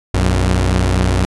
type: tone pair together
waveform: sawtooth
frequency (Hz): 60.33 / 92.5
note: B1 / F#2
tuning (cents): -40 / 0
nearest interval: perfect fifth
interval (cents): 740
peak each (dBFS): -11 / -11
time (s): 0.14-1.25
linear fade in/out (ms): 0
effects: resampled to 24000 Hz